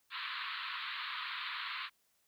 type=band-pass noise; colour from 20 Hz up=pink; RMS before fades=-41 dBFS; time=0.1-1.9 s; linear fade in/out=50 ms; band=1000 to 4300 Hz; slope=96 dB/octave; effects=white hiss -75 dBFS RMS until 2.27 s

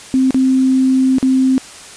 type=tone with dropouts; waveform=sine; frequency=261.6 Hz; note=C4; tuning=in tune; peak=-9 dBFS; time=0.14-1.58 s; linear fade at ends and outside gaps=0 ms; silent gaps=0.307-0.345 / 1.184-1.228 s; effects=white hiss -35 dBFS RMS until 1.96 s + resampled to 22050 Hz

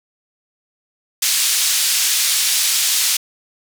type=band-pass noise; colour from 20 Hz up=pink; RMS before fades=-17 dBFS; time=1.22-3.17 s; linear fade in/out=5 ms; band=3800 to 12000 Hz; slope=12 dB/octave; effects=none

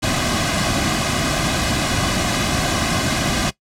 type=noise with comb filter; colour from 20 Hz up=pink; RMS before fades=-19 dBFS; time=0.02-3.51 s; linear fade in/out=20 ms; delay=2.2 ms; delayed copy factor=-0.65; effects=noise-tail reverb RT60 0.1 s tail -19 dB re dry + low-pass 8000 Hz 12 dB/octave

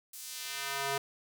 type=tone with high-pass filter sweep; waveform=square; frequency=138.59 Hz; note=C#3; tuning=in tune; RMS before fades=-37 dBFS; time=0.13-0.98 s; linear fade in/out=5 ms; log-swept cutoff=9100 to 490 Hz; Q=0.74; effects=none

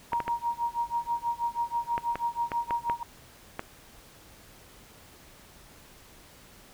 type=tone with tremolo; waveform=sine; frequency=942 Hz; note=A#5; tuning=18 cents sharp; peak=-24 dBFS; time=0.12-3.03 s; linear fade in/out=2 ms; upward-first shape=sine; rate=6.2 Hz; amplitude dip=95%
type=clicks; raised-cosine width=0.5 ms; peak=-16 dBFS; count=9; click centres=0.132 / 0.203 / 0.28 / 1.979 / 2.156 / 2.518 / 2.708 / 2.898 / 3.594 s
effects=pink hiss -53 dBFS RMS until 6.73 s

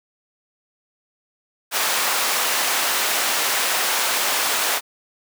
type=high-pass noise; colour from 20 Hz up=pink; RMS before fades=-21 dBFS; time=1.71-4.81 s; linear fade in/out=50 ms; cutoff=770 Hz; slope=12 dB/octave; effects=none

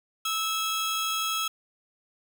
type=tone pair together; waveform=sawtooth; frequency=1306 / 3291 Hz; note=E6 / G#7; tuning=-17 / -16 cents; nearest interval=octave + major third; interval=1601 cents; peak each=-25 / -27 dBFS; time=0.25-1.48 s; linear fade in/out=5 ms; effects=none

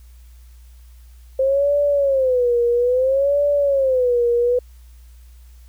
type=tone with vibrato; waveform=sine; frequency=524 Hz; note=C5; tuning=2 cents sharp; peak=-14 dBFS; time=1.39-4.59 s; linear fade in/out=5 ms; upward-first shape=sine; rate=0.6 Hz; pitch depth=170 cents each way; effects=added 60 Hz sine -41 dBFS peak until 5.68 s + white hiss -58 dBFS RMS until 5.68 s

